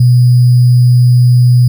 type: tone with sample-and-hold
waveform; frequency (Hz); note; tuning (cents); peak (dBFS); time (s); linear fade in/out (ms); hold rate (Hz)
sine; 123.47; B2; 0; -3; 0-1.68; 5; 4900
effects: none